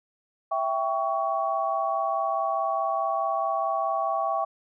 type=chord; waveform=sine; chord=C# diminished; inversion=first; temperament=equal with one note detuned; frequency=659.3 / 784 / 1121 Hz; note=E5 / G5 / C#6; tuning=0 / 0 / +19 cents; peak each=-28 dBFS; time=0.51-4.45 s; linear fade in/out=10 ms; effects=none